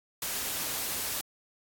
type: noise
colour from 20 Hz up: white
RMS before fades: -33 dBFS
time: 0.22-1.21 s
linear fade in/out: 2 ms
effects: AAC 64 kbps